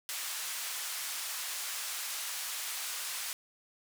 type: band-pass noise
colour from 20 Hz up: white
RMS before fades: -38 dBFS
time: 0.09-3.33 s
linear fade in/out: 0 ms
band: 1000 to 12000 Hz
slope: 12 dB/octave
effects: none